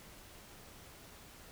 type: silence
effects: pink hiss -55 dBFS RMS until 1.51 s